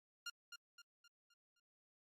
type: tone with echo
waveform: 15% pulse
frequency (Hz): 1404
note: F6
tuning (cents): +9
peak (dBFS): -37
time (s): 0.26-0.3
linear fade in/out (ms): 5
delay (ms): 260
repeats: 5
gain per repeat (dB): -7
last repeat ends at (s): 1.6
effects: low-pass 10000 Hz 12 dB/octave + AAC 64 kbps